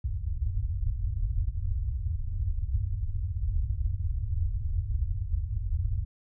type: low-pass noise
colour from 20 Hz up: white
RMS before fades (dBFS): -29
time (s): 0.04-6.05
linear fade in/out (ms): 5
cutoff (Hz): 100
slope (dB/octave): 48
effects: none